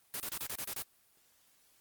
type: noise bursts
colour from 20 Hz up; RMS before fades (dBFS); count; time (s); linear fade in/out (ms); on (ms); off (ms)
white; -38; 8; 0.14-0.822; 0; 59; 30
effects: white hiss -68 dBFS RMS until 1.8 s + Opus 24 kbps